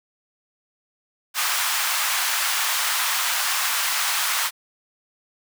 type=high-pass noise; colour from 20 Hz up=pink; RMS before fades=-23 dBFS; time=1.34-4.51 s; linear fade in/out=50 ms; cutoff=970 Hz; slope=24 dB/octave; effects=none